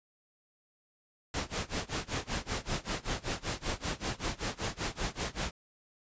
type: noise with tremolo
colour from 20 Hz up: pink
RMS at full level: -32 dBFS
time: 1.34-5.51 s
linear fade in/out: 2 ms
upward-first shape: sine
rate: 5.2 Hz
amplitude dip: 95%
effects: resampled to 16000 Hz